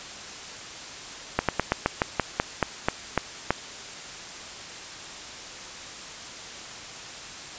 slowing click train, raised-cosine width 0.5 ms, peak -5 dBFS, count 12, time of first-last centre 1.39-3.506 s, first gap 97 ms, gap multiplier 1.13, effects white hiss -39 dBFS RMS until 7.58 s + resampled to 16000 Hz

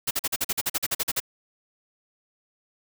white noise bursts, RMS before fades -25 dBFS, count 14, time 0.07-1.202 s, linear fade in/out 10 ms, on 40 ms, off 44 ms, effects none

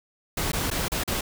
pink noise with dropouts, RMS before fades -27 dBFS, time 0.37-1.21 s, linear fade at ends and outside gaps 5 ms, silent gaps 0.519-0.531 / 0.703-0.712 / 0.883-0.918 / 1.037-1.076 s, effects none

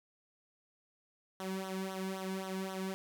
sawtooth tone with flanger, 190 Hz, F#3, 46 cents sharp, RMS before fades -39 dBFS, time 1.4-2.94 s, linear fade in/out 0 ms, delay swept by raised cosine 0.41 to 1.61 ms, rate 3.8 Hz, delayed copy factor -0.8, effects none

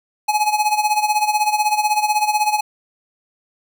square tone with tremolo, 845 Hz, G#5, 30 cents sharp, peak -13 dBFS, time 0.28-2.61 s, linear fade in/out 10 ms, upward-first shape sine, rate 16 Hz, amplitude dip 75%, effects none

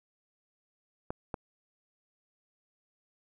clicks, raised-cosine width 1 ms, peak -20 dBFS, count 2, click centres 1.105 / 1.342 s, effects 10-bit

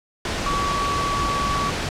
sine tone in noise, 1136 Hz, C#6, 42 cents sharp, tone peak -22 dBFS, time 0.46-1.7 s, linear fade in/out 2 ms, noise pink, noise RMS -25 dBFS, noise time 0.25-1.89 s, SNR 0 dB, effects low-pass 6000 Hz 12 dB/octave

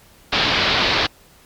white low-pass noise, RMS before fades -18 dBFS, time 0.32-1.07 s, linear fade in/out 10 ms, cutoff 4600 Hz, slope 48 dB/octave, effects pink hiss -50 dBFS RMS until 1.45 s + MP3 96 kbps

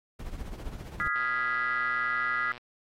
brown noise with tremolo, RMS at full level -35 dBFS, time 0.19-1.08 s, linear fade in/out 5 ms, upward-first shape triangle, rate 15 Hz, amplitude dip 70%
sine chord, F half-diminished seventh, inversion third, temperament equal, 1244.5 / 1396.9 / 1661.2 / 1975.5 Hz, Eb6 / F6 / Ab6 / Cb7, 0 / 0 / 0 / 0 cents, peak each -32 dBFS, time 1-2.52 s, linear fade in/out 0 ms
click train, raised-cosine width 0.3 ms, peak -28 dBFS, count 174, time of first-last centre 1.16-2.578 s, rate 122 Hz
effects AAC 48 kbps

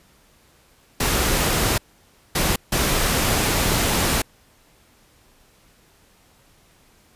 pink noise bursts at uneven times, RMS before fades -20 dBFS, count 3, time 1-1.78 / 2.35-2.56 / 2.72-4.22 s, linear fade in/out 5 ms, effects pink hiss -56 dBFS RMS until 7.15 s + resampled to 32000 Hz

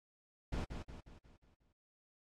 brown noise with echo, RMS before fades -38 dBFS, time 0.52-0.65 s, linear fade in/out 10 ms, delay 180 ms, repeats 6, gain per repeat -6 dB, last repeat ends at 1.73 s, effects low-pass 7000 Hz 12 dB/octave + AAC 48 kbps

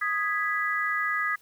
sine chord, G# minor, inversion second, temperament equal, 1244.5 / 1661.2 / 1975.5 Hz, D#6 / G#6 / B6, 0 / 0 / 0 cents, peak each -29 dBFS, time 0.01-1.36 s, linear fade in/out 10 ms, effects white hiss -60 dBFS RMS until 1.41 s

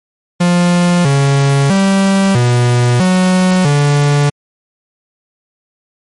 45% pulse tone with pitch steps, 175.6 / 139.1 / 194.6 / 121.9 / 184.3 / 144.6 Hz, F3 / C#3 / G3 / B2 / F#3 / D3, +10 / +6 / -12 / -22 / -7 / -27 cents, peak -8 dBFS, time 0.4-4.3 s, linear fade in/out 10 ms, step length 650 ms, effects MP3 48 kbps

